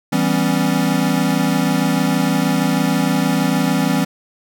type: chord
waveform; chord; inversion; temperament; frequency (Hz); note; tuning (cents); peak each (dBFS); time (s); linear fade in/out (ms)
square; C# half-diminished seventh; first; equal with one note detuned; 164.81 / 196 / 250.8 / 277.2; E3 / G3 / B3 / C#4; 0 / 0 / +27 / 0; -21; 0.12-4.05; 10
effects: none